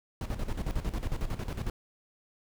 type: noise with tremolo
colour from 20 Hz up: brown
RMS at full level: -30 dBFS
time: 0.21-1.7 s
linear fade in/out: 2 ms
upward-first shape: square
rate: 11 Hz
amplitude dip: 70%
effects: none